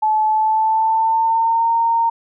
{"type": "tone with pitch glide", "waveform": "sine", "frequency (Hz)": [864, 920.7], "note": ["A5", "A#5"], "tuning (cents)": [-32, -22], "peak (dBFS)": -13, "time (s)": [0.02, 2.1], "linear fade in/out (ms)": 10, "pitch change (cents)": 110, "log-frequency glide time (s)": [0.27, 1.71], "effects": []}